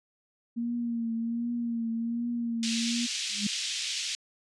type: tone with vibrato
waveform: sine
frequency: 233.1 Hz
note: A#3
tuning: in tune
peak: -28 dBFS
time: 0.56-3.07 s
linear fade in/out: 20 ms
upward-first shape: triangle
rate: 1.3 Hz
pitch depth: 47 cents each way
type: band-pass noise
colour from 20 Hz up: pink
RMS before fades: -33 dBFS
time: 2.63-4.15 s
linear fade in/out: 0 ms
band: 2700 to 7100 Hz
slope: 24 dB/octave
type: tone with exponential growth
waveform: sine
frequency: 205.5 Hz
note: G#3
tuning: 18 cents flat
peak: -23 dBFS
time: 3.29-3.47 s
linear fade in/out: 5 ms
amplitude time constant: 37 ms
effects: resampled to 24000 Hz